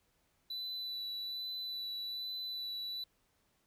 triangle tone with vibrato, 3974 Hz, B7, 10 cents sharp, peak -37 dBFS, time 0.5-3.04 s, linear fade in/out 5 ms, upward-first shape sine, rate 1.2 Hz, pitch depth 14 cents each way, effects pink hiss -75 dBFS RMS until 3.66 s

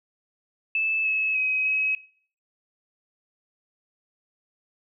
sine tone with pitch steps, 2624 / 2586 / 2534 / 2553 Hz, E7 / E7 / D#7 / D#7, -9 / -34 / +31 / +44 cents, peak -21 dBFS, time 0.75-1.95 s, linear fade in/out 2 ms, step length 300 ms, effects noise-tail reverb RT60 0.5 s tail -19 dB re dry

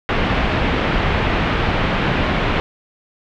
pink low-pass noise, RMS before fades -18 dBFS, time 0.09-2.6 s, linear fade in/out 0 ms, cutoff 3100 Hz, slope 24 dB/octave, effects none

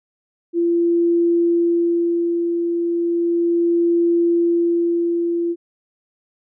sine tone with tremolo, 341.3 Hz, F4, 40 cents flat, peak -13 dBFS, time 0.53-5.56 s, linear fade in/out 50 ms, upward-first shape sine, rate 0.35 Hz, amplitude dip 40%, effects none

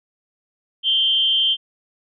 sine tone with amplitude modulation, 3136 Hz, G7, in tune, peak -12 dBFS, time 0.83-1.57 s, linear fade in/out 50 ms, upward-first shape sine, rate 267 Hz, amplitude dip 60%, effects none

